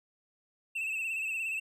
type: tone with vibrato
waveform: triangle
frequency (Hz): 2637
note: E7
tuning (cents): 0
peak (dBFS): -30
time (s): 0.75-1.6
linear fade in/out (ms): 10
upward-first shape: sine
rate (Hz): 17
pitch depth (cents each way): 59
effects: none